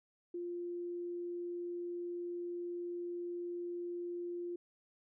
sine tone, 349.2 Hz, F4, in tune, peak -38 dBFS, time 0.34-4.56 s, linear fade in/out 5 ms, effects none

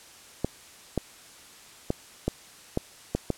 clicks, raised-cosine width 2 ms, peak -11 dBFS, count 7, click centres 0.446 / 0.977 / 1.904 / 2.28 / 2.774 / 3.15 / 3.303 s, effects white hiss -50 dBFS RMS until 3.37 s + low-pass 10000 Hz 12 dB/octave

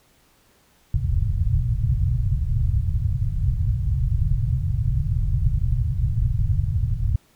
white low-pass noise, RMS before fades -21 dBFS, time 0.94-7.16 s, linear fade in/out 5 ms, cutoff 130 Hz, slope 48 dB/octave, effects pink hiss -59 dBFS RMS until 7.35 s

